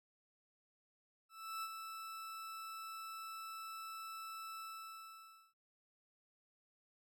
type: tone with ADSR envelope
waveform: 40% pulse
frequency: 1318.5 Hz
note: E6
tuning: in tune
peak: -39 dBFS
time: 1.29-5.54 s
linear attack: 340 ms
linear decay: 47 ms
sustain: -6 dB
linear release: 930 ms
effects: none